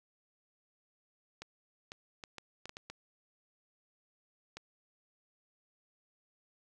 clicks, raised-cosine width 0.2 ms, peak -27 dBFS, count 9, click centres 1.42 / 1.919 / 2.238 / 2.383 / 2.656 / 2.694 / 2.769 / 2.9 / 4.57 s, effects none

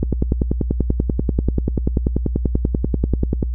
click train, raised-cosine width 3 ms, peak -4 dBFS, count 36, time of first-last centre 0.03-3.428 s, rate 10.3 Hz, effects noise-tail reverb RT60 0.1 s tail -26 dB re dry + added 60 Hz sine -19 dBFS peak until 3.54 s

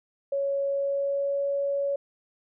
sine tone with pitch glide, 556 to 560.8 Hz, C#5 to C#5, +5 to +20 cents, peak -24 dBFS, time 0.32-1.96 s, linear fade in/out 5 ms, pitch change +15 cents, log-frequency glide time 0.66-1.43 s, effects none

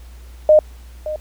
sine tone with echo, 613 Hz, D#5, 26 cents flat, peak -6 dBFS, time 0.49-0.59 s, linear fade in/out 2 ms, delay 570 ms, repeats 1, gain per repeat -15 dB, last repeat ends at 1.16 s, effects added 60 Hz sine -36 dBFS peak until 1.2 s + pink hiss -50 dBFS RMS until 1.2 s

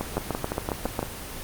two click trains, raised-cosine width 1 ms, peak -11 / -12 dBFS, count 7 / 7, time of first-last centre 0.17-0.992 / 0.01-1.029 s, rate 7.3 / 5.89 Hz, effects pink hiss -36 dBFS RMS until 1.43 s + Opus 24 kbps

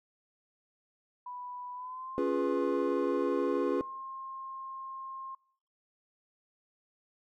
sine tone with pitch glide, 987.8 to 1064.8 Hz, B5 to C6, 0 to +30 cents, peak -39 dBFS, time 1.26-5.35 s, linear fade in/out 5 ms, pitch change +130 cents, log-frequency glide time 1.74-2.2 s
triangle chord, C# dominant seventh, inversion none, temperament equal, 277.2 / 349.2 / 415.3 / 493.9 Hz, C#4 / E#4 / G#4 / B4, 0 / 0 / 0 / 0 cents, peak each -31 dBFS, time 2.18-3.81 s, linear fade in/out 0 ms
effects noise-tail reverb RT60 0.6 s tail -24 dB re dry

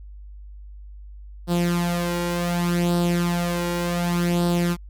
sawtooth tone with flanger, 173.8 Hz, F3, 8 cents flat, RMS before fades -22 dBFS, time 1.47-4.77 s, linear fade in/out 50 ms, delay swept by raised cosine 0.22 to 2.12 ms, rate 0.67 Hz, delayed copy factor +0.65, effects added 50 Hz sine -37 dBFS peak until 4.89 s + MP3 96 kbps

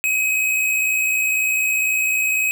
square tone pair together, 2483 / 2543 Hz, D#7 / D#7, -4 / +37 cents, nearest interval unison, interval 41 cents, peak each -28 / -18 dBFS, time 0.04-2.51 s, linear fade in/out 0 ms, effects none

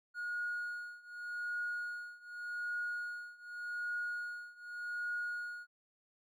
triangle tone with tremolo, 1442 Hz, F#6, 45 cents flat, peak -31 dBFS, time 0.14-5.67 s, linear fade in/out 50 ms, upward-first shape triangle, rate 0.85 Hz, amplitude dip 95%, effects tanh soft clip ceiling -32 dBFS

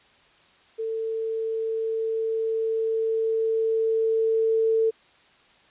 sine tone with level ramp, 446.8 Hz, A4, 27 cents sharp, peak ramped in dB -26 to -18 dBFS, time 0.78-4.91 s, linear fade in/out 20 ms, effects white hiss -57 dBFS RMS until 5.7 s + resampled to 8000 Hz

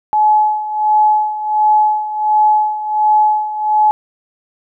sine tone with tremolo, 852 Hz, G#5, 44 cents sharp, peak -7 dBFS, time 0.13-3.91 s, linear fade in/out 0 ms, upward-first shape sine, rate 1.4 Hz, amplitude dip 75%, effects none

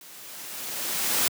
white noise with level ramp, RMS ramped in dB -47 to -22 dBFS, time 0.01-1.28 s, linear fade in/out 2 ms, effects high-pass 150 Hz 12 dB/octave

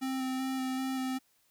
square tone with vibrato, 261.6 Hz, C4, in tune, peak -32 dBFS, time 0.01-1.19 s, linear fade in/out 20 ms, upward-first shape square, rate 2.6 Hz, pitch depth 12 cents each way, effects white hiss -70 dBFS RMS until 1.5 s

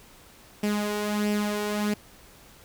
sawtooth tone with flanger, 208.3 Hz, G#3, 5 cents sharp, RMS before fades -27 dBFS, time 0.63-1.94 s, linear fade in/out 5 ms, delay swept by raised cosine 0.37 to 2.17 ms, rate 1.5 Hz, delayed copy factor +0.55, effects pink hiss -52 dBFS RMS until 2.64 s

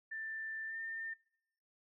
sine tone with pitch glide, 1776 to 1806 Hz, A6 to A6, +16 to +45 cents, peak -40 dBFS, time 0.11-1.14 s, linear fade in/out 10 ms, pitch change +29 cents, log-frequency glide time 0.67-0.75 s, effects noise-tail reverb RT60 0.8 s tail -24 dB re dry

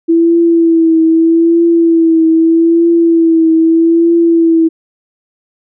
sine tone with vibrato, 330.4 Hz, E4, 4 cents sharp, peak -5 dBFS, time 0.08-4.69 s, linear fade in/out 20 ms, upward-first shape triangle, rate 0.8 Hz, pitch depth 43 cents each way, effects none

